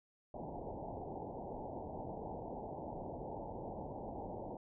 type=low-pass noise; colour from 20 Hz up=white; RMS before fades=-45 dBFS; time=0.34-4.57 s; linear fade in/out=2 ms; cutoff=900 Hz; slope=96 dB/octave; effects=none

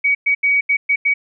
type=tone bursts at uneven times; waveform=sine; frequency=2260 Hz; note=C#7; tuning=33 cents sharp; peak=-12 dBFS; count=6; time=0.04-0.15 / 0.26-0.35 / 0.43-0.61 / 0.69-0.77 / 0.89-0.96 / 1.05-1.14 s; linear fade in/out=10 ms; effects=none

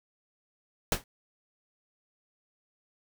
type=noise with exponential decay; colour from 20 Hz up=pink; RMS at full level=-22 dBFS; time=0.92-1.04 s; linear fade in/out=2 ms; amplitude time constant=24 ms; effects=none

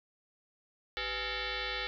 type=tone with frequency modulation; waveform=sine; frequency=830.6 Hz; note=G#5; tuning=in tune; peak=-33 dBFS; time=0.97-1.87 s; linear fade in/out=0 ms; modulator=443 Hz; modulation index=7.7; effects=none

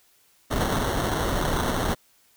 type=noise with sample-and-hold; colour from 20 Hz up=pink; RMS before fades=-25 dBFS; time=0.5-1.95 s; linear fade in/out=20 ms; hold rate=2450 Hz; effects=white hiss -61 dBFS RMS until 2.36 s

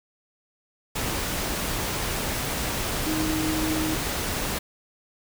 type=tone in noise; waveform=sine; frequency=313.6 Hz; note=D#4; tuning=14 cents sharp; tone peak=-25 dBFS; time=3.06-3.95 s; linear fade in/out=10 ms; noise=pink; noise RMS=-28 dBFS; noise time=0.95-4.59 s; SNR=0 dB; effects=none

